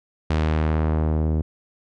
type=tone with low-pass filter sweep; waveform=sawtooth; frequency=78.1 Hz; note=D#2; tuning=7 cents sharp; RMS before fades=-21 dBFS; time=0.3-1.42 s; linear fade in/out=5 ms; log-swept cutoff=4600 to 390 Hz; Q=0.71; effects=none